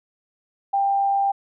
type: tone with amplitude modulation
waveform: sine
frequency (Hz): 792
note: G5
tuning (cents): +18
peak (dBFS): -16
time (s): 0.73-1.32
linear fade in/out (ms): 10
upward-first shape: sine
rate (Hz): 108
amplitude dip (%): 30
effects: none